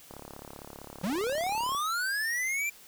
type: click train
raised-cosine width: 1 ms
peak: -29 dBFS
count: 59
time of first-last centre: 0.11-1.748 s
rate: 35.4 Hz
type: linear sweep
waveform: square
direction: up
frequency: 162.3 to 2384 Hz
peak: -29 dBFS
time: 1.03-2.7 s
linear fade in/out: 10 ms
effects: white hiss -53 dBFS RMS until 2.87 s

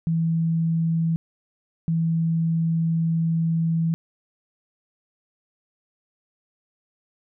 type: tone pair in turn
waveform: sine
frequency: 164.2 / 164.2 Hz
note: E3 / E3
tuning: -6 / -6 cents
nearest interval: unison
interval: 0 cents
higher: neither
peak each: -19 dBFS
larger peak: neither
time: 0.07-1.16 / 1.88-3.94 s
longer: second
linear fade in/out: 0 ms
effects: none

